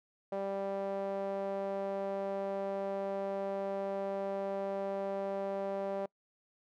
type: tone with band-pass filter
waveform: sawtooth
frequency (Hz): 196.4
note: G3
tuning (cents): +4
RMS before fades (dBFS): -36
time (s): 0.32-6.06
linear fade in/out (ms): 5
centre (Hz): 600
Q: 3
effects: noise-tail reverb RT60 0.1 s tail -25 dB re dry